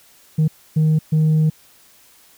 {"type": "tone bursts at uneven times", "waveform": "sine", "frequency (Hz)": 156.1, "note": "D#3", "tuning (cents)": 6, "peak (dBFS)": -10, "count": 3, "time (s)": [[0.38, 0.48], [0.76, 0.99], [1.12, 1.5]], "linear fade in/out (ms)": 10, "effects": ["tanh soft clip ceiling -11 dBFS", "white hiss -51 dBFS RMS until 2.37 s"]}